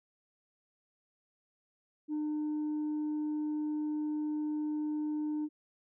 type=tone; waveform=sine; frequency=302.4 Hz; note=D#4; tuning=49 cents flat; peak=-29 dBFS; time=2.08-5.49 s; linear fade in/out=50 ms; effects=tanh soft clip ceiling -30 dBFS